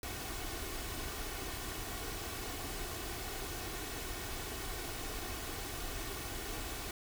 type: noise with comb filter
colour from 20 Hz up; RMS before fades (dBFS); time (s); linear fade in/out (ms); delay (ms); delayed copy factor
pink; -41; 0.03-6.91; 2; 2.7; +0.55
effects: none